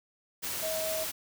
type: tone in noise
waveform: sine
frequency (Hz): 637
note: D#5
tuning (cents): +41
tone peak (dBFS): -32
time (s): 0.62-1.05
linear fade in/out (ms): 20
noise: white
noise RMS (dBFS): -35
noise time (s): 0.42-1.12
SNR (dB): 0
effects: none